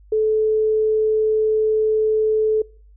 sine tone, 434 Hz, A4, 24 cents flat, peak -15 dBFS, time 0.12-2.62 s, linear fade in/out 5 ms, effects noise-tail reverb RT60 0.5 s tail -25 dB re dry + added 50 Hz sine -45 dBFS peak until 2.96 s

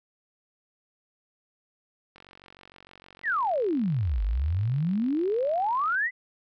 click train, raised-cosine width 0.3 ms, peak -33 dBFS, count 177, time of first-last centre 2.16-5.945 s, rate 46.5 Hz
sine exponential two-way sweep, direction down then up, 2058 to 47.76 to 2058 Hz, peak -23 dBFS, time 3.23-6.11 s, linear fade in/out 50 ms, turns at 4.23 s
effects none

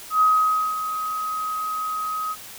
sine tone with ADSR envelope, 1263 Hz, D#6, 26 cents sharp, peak -13 dBFS, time 0.1-2.36 s, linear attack 110 ms, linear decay 540 ms, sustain -11 dB, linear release 46 ms, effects white hiss -40 dBFS RMS until 2.58 s

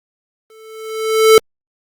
square tone with exponential growth, 440 Hz, A4, in tune, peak -3 dBFS, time 0.5-1.38 s, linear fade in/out 1 ms, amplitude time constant 190 ms, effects Opus 32 kbps

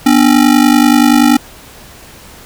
square ring-modulated tone, 269.2 Hz, C4, 49 cents sharp, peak -3 dBFS, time 0.06-1.37 s, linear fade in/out 0 ms, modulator 25.2 Hz, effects pink hiss -36 dBFS RMS until 2.45 s

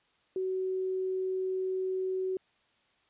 sine tone, 375.2 Hz, F#4, 24 cents sharp, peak -29 dBFS, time 0.36-2.37 s, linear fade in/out 2 ms, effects white hiss -69 dBFS RMS until 3.09 s + resampled to 8000 Hz

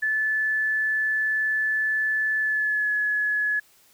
sine tone with pitch glide, 1739 to 1698.3 Hz, A6 to G#6, -21 to +38 cents, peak -21 dBFS, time 0.02-3.6 s, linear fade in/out 10 ms, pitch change -41 cents, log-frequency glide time 2.39-2.91 s, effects white hiss -58 dBFS RMS until 3.93 s

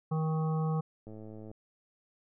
harmonic tone, 158 Hz, D#3, 27 cents sharp, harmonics 1 / 3 / 5 / 7 / 8, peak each -28 / -39 / -41 / -43 / -49 dBFS, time 0.11-0.81 s, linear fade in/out 10 ms
click train, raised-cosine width 2 ms, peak -34 dBFS, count 49, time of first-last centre 1.07-1.514 s, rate 108 Hz
effects none

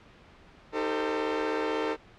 sawtooth chord, A half-diminished seventh, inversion second, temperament equal with one note detuned, 311.1 / 392 / 448.2 / 523.3 Hz, Eb4 / G4 / A4 / C5, 0 / 0 / +32 / 0 cents, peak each -29 / -32 / -26 / -32 dBFS, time 0.72-1.97 s, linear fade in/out 50 ms, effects pink hiss -54 dBFS RMS until 2.18 s + low-pass 3000 Hz 12 dB/octave

